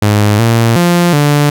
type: tone with pitch steps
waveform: sawtooth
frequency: 104.3 / 115.3 / 174.2 / 146.1 Hz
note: G#2 / A#2 / F3 / D3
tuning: +8 / -19 / -4 / -9 cents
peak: -3 dBFS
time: 0.02-1.5 s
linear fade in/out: 5 ms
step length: 370 ms
effects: none